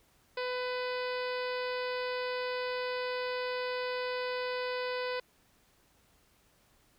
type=harmonic tone; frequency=500 Hz; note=B4; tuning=21 cents sharp; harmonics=1 / 2 / 3 / 4 / 5 / 6 / 7 / 8 / 9 / 10; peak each=-34 / -40 / -42 / -44 / -45 / -50 / -51 / -49 / -49 / -52 dBFS; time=0.37-5.2 s; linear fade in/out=5 ms; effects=pink hiss -67 dBFS RMS until 6.98 s